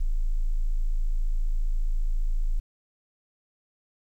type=tone; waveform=sine; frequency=27.36 Hz; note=A0; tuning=9 cents flat; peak=-21 dBFS; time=0-2.6 s; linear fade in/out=10 ms; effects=10-bit